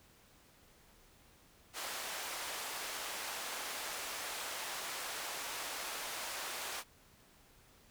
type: band-pass noise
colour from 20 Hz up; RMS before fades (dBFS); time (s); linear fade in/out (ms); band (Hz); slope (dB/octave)
pink; -42; 1.73-6.84; 50; 690 to 14000; 12
effects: pink hiss -64 dBFS RMS until 7.9 s